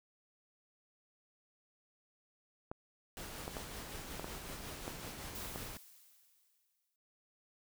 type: clicks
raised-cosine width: 1 ms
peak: -27 dBFS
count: 7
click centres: 2.715 / 3.479 / 3.568 / 4.196 / 4.244 / 4.879 / 5.559 s
type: noise with tremolo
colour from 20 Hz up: pink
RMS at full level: -45 dBFS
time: 3.17-5.77 s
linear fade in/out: 0 ms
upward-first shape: sine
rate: 5.4 Hz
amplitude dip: 30%
type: noise with exponential decay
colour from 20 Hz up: blue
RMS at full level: -46 dBFS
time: 5.35-6.96 s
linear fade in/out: 1 ms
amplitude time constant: 350 ms
effects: none